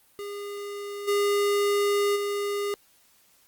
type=tone with level steps; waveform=square; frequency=406.8 Hz; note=G#4; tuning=36 cents flat; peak=-34 / -22 / -27 dBFS; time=0.19-2.74 s; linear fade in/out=0 ms; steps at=1.07 / 2.15 s; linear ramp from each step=20 ms; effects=white hiss -61 dBFS RMS until 3.47 s + Opus 32 kbps